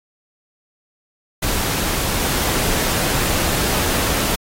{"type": "noise", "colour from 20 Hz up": "pink", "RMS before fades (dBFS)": -20, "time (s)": [1.42, 4.36], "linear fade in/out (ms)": 10, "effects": ["AAC 48 kbps"]}